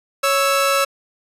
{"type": "tone pair together", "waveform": "sawtooth", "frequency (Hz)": [554.4, 1318.5], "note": ["C#5", "E6"], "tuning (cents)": [0, 0], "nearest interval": "octave + minor third", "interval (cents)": 1500, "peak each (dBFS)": -14, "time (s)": [0.23, 0.85], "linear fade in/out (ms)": 10, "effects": ["resampled to 32000 Hz"]}